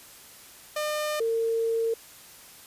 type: tone pair in turn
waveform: sawtooth / sine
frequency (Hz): 604 / 455.1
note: D5 / A#4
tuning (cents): +48 / -42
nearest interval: perfect fourth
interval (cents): 490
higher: first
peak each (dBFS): -23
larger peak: neither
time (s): 0.76-1.2 / 1.2-1.94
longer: second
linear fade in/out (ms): 5
effects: white hiss -49 dBFS RMS until 2.66 s + resampled to 32000 Hz